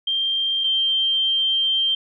sine tone pair in turn, 3174 / 3152 Hz, G7 / G7, +21 / +9 cents, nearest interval unison, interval 12 cents, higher first, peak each -19 / -17 dBFS, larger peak second, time 0.07-0.64 / 0.64-1.95 s, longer second, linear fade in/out 5 ms, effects none

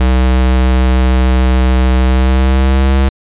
square tone with pitch glide, 63.8 to 67.09 Hz, C2 to C2, -43 to +44 cents, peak -8 dBFS, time 0-3.09 s, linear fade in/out 5 ms, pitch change +87 cents, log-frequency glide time 2.01-2.97 s, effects resampled to 8000 Hz

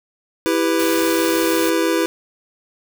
square chord, E minor, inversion none, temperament just, 329.6 / 395.6 / 494.4 Hz, E4 / G4 / B4, 0 / +16 / +2 cents, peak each -19 / -23 / -22 dBFS, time 0.46-2.06 s, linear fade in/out 0 ms
white noise, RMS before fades -28 dBFS, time 0.79-1.7 s, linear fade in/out 5 ms
effects none

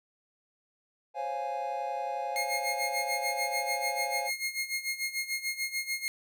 triangle chord, Db major seventh, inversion third, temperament equal, 523.3 / 554.4 / 698.5 / 830.6 Hz, C5 / Db5 / F5 / Ab5, 0 / 0 / 0 / 0 cents, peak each -38 / -38 / -35 / -32 dBFS, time 1.14-4.31 s, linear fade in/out 50 ms
sawtooth tone with tremolo, 2143 Hz, C7, 41 cents sharp, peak -25 dBFS, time 2.36-6.08 s, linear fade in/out 0 ms, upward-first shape sine, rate 6.8 Hz, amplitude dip 80%
effects none

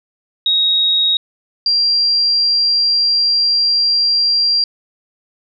sine tone pair in turn, 3777 / 4748 Hz, A#7 / D8, +22 / +18 cents, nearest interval major third, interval 396 cents, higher second, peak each -11 dBFS, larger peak neither, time 0.46-1.17 / 1.66-4.64 s, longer second, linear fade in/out 2 ms, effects none

